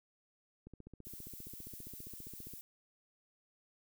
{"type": "click train", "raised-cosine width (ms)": 3, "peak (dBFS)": -38, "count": 29, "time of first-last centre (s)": [0.67, 2.537], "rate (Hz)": 15}
{"type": "noise", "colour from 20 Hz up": "violet", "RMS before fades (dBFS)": -50, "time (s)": [1.05, 2.61], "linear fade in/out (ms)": 0}
{"effects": []}